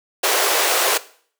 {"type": "high-pass noise", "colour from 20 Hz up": "pink", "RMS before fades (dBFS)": -18, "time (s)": [0.23, 0.98], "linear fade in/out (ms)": 10, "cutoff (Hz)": 380, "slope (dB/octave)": 48, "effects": ["noise-tail reverb RT60 0.5 s tail -17 dB re dry"]}